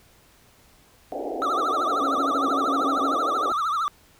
white band-pass noise, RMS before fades -30 dBFS, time 1.12-3.52 s, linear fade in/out 0 ms, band 260 to 790 Hz, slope 96 dB/octave
triangle tone with vibrato, 1248 Hz, D#6, 5 cents sharp, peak -20 dBFS, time 1.42-3.88 s, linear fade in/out 0 ms, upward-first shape triangle, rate 13 Hz, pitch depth 180 cents each way
sine tone bursts, 277.2 Hz, C#4, in tune, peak -26 dBFS, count 7, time 2.01-3.146 s, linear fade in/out 5 ms, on 140 ms, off 26 ms
effects pink hiss -56 dBFS RMS until 4.19 s

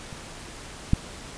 clicks, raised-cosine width 5 ms, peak -26 / -6 dBFS, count 2, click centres 0.128 / 0.934 s, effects pink hiss -41 dBFS RMS until 1.37 s + resampled to 22050 Hz

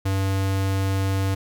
square tone, 96.7 Hz, G2, 23 cents flat, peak -21 dBFS, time 0.05-1.35 s, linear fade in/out 10 ms, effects none

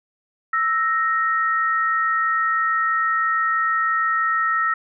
sine tone pair together, 1318.5 / 1864.6 Hz, E6 / A#6, 0 / 0 cents, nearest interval tritone, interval 600 cents, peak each -19 / -22 dBFS, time 0.53-4.74 s, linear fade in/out 5 ms, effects none

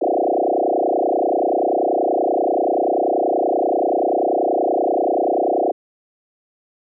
sine tone with frequency modulation, 535 Hz, C5, 38 cents sharp, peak -15 dBFS, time 0.01-5.72 s, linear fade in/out 10 ms, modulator 30.4 Hz, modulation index 7.2, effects none

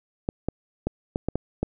clicks, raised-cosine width 2 ms, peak -11 dBFS, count 7, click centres 0.289 / 0.486 / 0.87 / 1.159 / 1.286 / 1.356 / 1.63 s, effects none

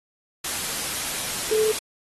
sine tone in noise, 433.8 Hz, A4, 25 cents flat, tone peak -19 dBFS, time 1.51-1.72 s, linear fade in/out 5 ms, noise white, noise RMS -28 dBFS, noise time 0.44-1.79 s, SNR +6 dB, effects AAC 32 kbps

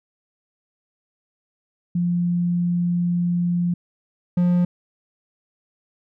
sine / triangle tone pair in turn, 174.61 / 176.84 Hz, F3 / F3, 0 / +22 cents, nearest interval unison, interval 22 cents, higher second, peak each -18 / -13 dBFS, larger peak second, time 1.95-3.74 / 4.37-4.65 s, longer first, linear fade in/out 5 ms, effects none

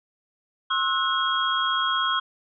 sine tone cluster, 1069 / 1308 / 1464 / 3277 Hz, C6 / E6 / F#6 / G#7, +37 / -14 / -19 / -24 cents, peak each -26 / -27 / -28 / -26 dBFS, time 0.7-2.2 s, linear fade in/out 10 ms, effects none

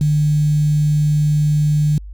sine tone with quantisation, 150 Hz, D3, 37 cents sharp, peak -12 dBFS, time 0.01-1.98 s, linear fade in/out 2 ms, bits 6, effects added 50 Hz sine -30 dBFS peak until 2.13 s

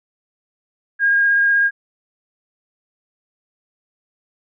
sine tone with vibrato, 1624 Hz, G#6, 39 cents flat, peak -12 dBFS, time 0.99-1.71 s, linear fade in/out 50 ms, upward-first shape sine, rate 16 Hz, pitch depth 9 cents each way, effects none

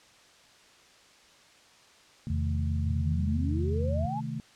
sine chord, A diminished, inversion first, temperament equal, 130.81 / 155.56 / 220 Hz, C3 / Eb3 / A3, 0 / 0 / 0 cents, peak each -36 dBFS, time 2.27-4.4 s, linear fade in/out 0 ms
sine tone, 82.9 Hz, E2, 10 cents sharp, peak -27 dBFS, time 2.3-4.06 s, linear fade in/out 5 ms
sine exponential sweep, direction up, 104.7 to 889 Hz, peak -32 dBFS, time 2.85-4.21 s, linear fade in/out 20 ms
effects white hiss -57 dBFS RMS until 4.55 s + low-pass 6000 Hz 12 dB/octave

